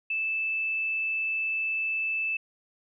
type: tone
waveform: sine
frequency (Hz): 2632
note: E7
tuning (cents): -3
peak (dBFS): -26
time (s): 0.1-2.37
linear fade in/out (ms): 5
effects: none